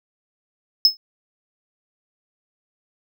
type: tone with exponential decay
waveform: triangle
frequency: 5190 Hz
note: E8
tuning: 28 cents flat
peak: -5 dBFS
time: 0.85-0.97 s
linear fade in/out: 1 ms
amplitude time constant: 24 ms
effects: none